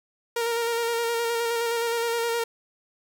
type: tone with vibrato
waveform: sawtooth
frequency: 465.8 Hz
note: A#4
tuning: 1 cent flat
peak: -20 dBFS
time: 0.36-2.44 s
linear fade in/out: 5 ms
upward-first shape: square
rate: 9.6 Hz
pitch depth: 20 cents each way
effects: none